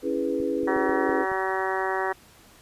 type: chord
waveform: sine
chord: C# minor seventh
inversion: none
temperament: equal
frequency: 277.2 / 329.6 / 415.3 / 493.9 Hz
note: C#4 / E4 / G#4 / B4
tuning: 0 / 0 / 0 / 0 cents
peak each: -29 dBFS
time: 0.02-1.26 s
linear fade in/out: 50 ms
type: clicks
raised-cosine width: 3 ms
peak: -28 dBFS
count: 6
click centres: 0.402 / 0.633 / 0.765 / 0.894 / 1.095 / 1.317 s
type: harmonic tone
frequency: 190 Hz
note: F#3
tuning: 46 cents sharp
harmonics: 2 / 3 / 4 / 5 / 6 / 7 / 8 / 9 / 10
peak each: -29 / -35 / -30 / -32 / -34 / -38 / -36 / -35 / -34 dBFS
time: 0.67-2.13 s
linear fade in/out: 10 ms
effects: pink hiss -53 dBFS RMS until 2.61 s + resampled to 32000 Hz